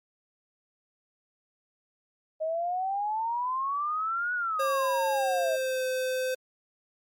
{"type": "exponential two-way sweep", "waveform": "sine", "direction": "up then down", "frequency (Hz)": [622.3, 1480, 622.3], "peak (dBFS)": -27, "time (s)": [2.4, 5.57], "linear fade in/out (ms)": 20, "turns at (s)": 4.34}
{"type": "tone with pitch glide", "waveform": "square", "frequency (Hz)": [540, 514.4], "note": ["C#5", "C5"], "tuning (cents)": [-45, -30], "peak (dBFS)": -28, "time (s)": [4.59, 6.35], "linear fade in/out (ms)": 10, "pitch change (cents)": -85, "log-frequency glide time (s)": [5.15, 5.85]}
{"effects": ["Opus 48 kbps"]}